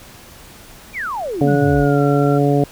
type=exponential sweep; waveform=sine; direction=down; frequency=2500 to 41.2 Hz; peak=-21 dBFS; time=0.93-1.87 s; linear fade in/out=50 ms
type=harmonic tone; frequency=142.7 Hz; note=D3; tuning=49 cents flat; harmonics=1 / 2 / 3 / 4 / 5; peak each=-16 / -17 / -18 / -22 / -22 dBFS; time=1.41-2.64 s; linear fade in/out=2 ms
type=tone with pitch glide; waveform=sine; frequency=1464 to 1366 Hz; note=F#6 to F6; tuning=-19 to -39 cents; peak=-26 dBFS; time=1.47-2.39 s; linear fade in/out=20 ms; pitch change=-120 cents; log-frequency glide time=1.77-2.01 s
effects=pink hiss -41 dBFS RMS until 2.71 s